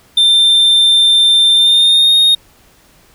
triangle tone with pitch glide, 3581 to 3709 Hz, A7 to A#7, +30 to -9 cents, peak -5 dBFS, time 0.17-2.35 s, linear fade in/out 5 ms, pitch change +61 cents, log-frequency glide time 1.53-2.16 s, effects pink hiss -48 dBFS RMS until 3.14 s

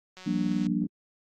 click train, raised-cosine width 0.2 ms, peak -29 dBFS, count 93, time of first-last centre 0.17-0.667 s, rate 185 Hz
sine chord, G minor seventh, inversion third, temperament just, 176.4 / 196 / 235.2 / 294 Hz, F3 / G3 / Bb3 / D4, +18 / 0 / +16 / +2 cents, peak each -30 dBFS, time 0.26-0.87 s, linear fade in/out 10 ms
effects AAC 48 kbps

